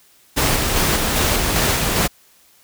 pink noise with tremolo, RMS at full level -17 dBFS, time 0.36-2.08 s, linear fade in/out 20 ms, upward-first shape square, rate 2.5 Hz, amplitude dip 25%, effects white hiss -53 dBFS RMS until 2.63 s

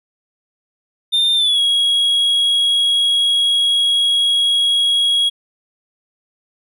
triangle tone with pitch glide, 3612 to 3312 Hz, A7 to G#7, +45 to -5 cents, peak -11 dBFS, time 1.12-5.3 s, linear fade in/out 20 ms, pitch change -150 cents, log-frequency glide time 1.35-1.6 s, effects none

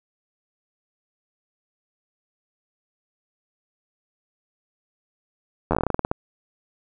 slowing click train, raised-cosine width 1 ms, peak -7 dBFS, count 14, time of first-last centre 5.71-6.115 s, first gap 11 ms, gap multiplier 1.16, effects none

